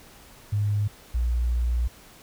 sine tone pair in turn, 103.4 / 59.81 Hz, G#2 / A#1, -7 / +45 cents, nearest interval major sixth, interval 948 cents, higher first, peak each -21 dBFS, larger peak neither, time 0.52-0.88 / 1.14-1.88 s, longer second, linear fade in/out 10 ms, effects pink hiss -50 dBFS RMS until 2.22 s

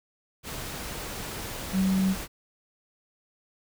sine tone in noise, 190.1 Hz, F#3, 47 cents sharp, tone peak -21 dBFS, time 1.72-2.16 s, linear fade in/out 50 ms, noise pink, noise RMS -36 dBFS, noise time 0.43-2.28 s, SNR +12 dB, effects none

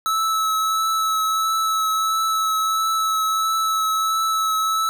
square tone with vibrato, 1303 Hz, E6, 20 cents flat, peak -19 dBFS, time 0.06-4.89 s, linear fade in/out 0 ms, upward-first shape triangle, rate 1.5 Hz, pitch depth 15 cents each way, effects none

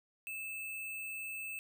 sine tone with sample-and-hold, 2626 Hz, E7, 7 cents flat, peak -39 dBFS, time 0.27-1.59 s, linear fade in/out 0 ms, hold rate 11025 Hz, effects none

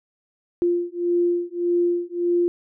sine beating tone pair, 347.8 / 349.5 Hz, F4 / F4, -7 / +1 cents, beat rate 1.7 Hz, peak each -22 dBFS, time 0.62-2.48 s, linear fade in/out 0 ms, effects none

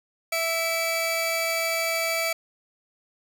sawtooth tone pair together, 659.3 / 2301 Hz, E5 / D7, 0 / -36 cents, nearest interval octave + minor seventh, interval 2164 cents, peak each -23 dBFS, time 0.32-2.33 s, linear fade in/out 5 ms, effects none

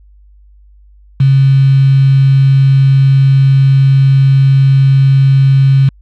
sine tone with quantisation, 135.5 Hz, C#3, 39 cents flat, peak -4 dBFS, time 1.2-5.89 s, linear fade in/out 5 ms, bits 4, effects added 50 Hz sine -39 dBFS peak until 6.01 s + low-pass 3000 Hz 12 dB/octave

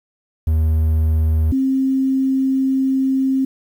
triangle / sine tone pair in turn, 79 / 265.7 Hz, D#2 / C4, +27 / +27 cents, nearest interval octave + major sixth, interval 2100 cents, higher second, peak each -11 / -14 dBFS, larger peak first, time 0.47-1.52 / 1.52-3.45 s, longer second, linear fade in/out 5 ms, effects 8-bit

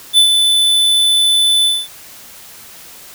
square tone with ADSR envelope, 3506 Hz, A7, 7 cents flat, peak -5 dBFS, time 0.13-1.88 s, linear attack 49 ms, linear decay 93 ms, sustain -5 dB, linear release 230 ms, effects white hiss -37 dBFS RMS until 3.14 s

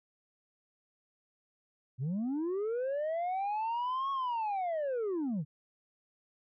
sine linear two-way sweep, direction up then down, 116.54 to 1108 to 133.3 Hz, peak -28 dBFS, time 1.98-5.45 s, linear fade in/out 50 ms, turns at 4.11 s, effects tanh soft clip ceiling -30 dBFS

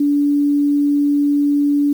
sine tone with quantisation, 288.2 Hz, D4, 33 cents flat, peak -12 dBFS, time 0-1.93 s, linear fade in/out 5 ms, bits 7, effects none

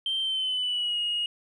sine tone with pitch glide, 3136 to 2876 Hz, G7 to F#7, 0 to -50 cents, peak -24 dBFS, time 0.06-1.26 s, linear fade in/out 2 ms, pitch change -150 cents, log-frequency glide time 0.2-0.99 s, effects tanh soft clip ceiling -22 dBFS

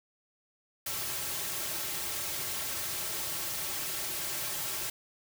white noise with comb filter, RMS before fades -35 dBFS, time 0.86-4.9 s, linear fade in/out 5 ms, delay 4.1 ms, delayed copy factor -0.65, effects none

